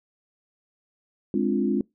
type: chord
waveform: sine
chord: D half-diminished seventh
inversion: second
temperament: equal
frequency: 207.7 / 261.6 / 293.7 / 349.2 Hz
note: Ab3 / C4 / D4 / F4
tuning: 0 / 0 / 0 / 0 cents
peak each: -25 / -26 / -28 / -27 dBFS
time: 1.34-1.81 s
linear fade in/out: 2 ms
effects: noise-tail reverb RT60 0.2 s tail -25 dB re dry